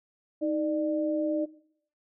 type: tone pair together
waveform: sine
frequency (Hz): 313.2 / 596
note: D#4 / D5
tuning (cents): +11 / +25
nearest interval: major seventh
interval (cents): 1114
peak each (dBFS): -27 / -29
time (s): 0.41-1.46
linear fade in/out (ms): 20
effects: noise-tail reverb RT60 0.6 s tail -17 dB re dry